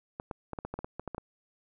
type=clicks; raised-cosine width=1 ms; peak=-22 dBFS; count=12; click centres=0.199 / 0.312 / 0.533 / 0.588 / 0.65 / 0.74 / 0.79 / 0.845 / 0.996 / 1.077 / 1.147 / 1.181 s; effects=none